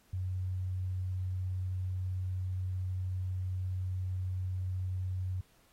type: tone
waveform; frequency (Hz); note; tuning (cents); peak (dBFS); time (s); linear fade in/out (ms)
sine; 92.5; F#2; 0; -32; 0.13-5.41; 5
effects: pink hiss -67 dBFS RMS until 5.72 s + AAC 48 kbps